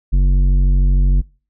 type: tone with tanh clipping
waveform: sine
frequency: 46.59 Hz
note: F#1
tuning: 13 cents sharp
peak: -11 dBFS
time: 0.12-1.22 s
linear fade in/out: 20 ms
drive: 10 dB
effects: noise-tail reverb RT60 0.4 s tail -26 dB re dry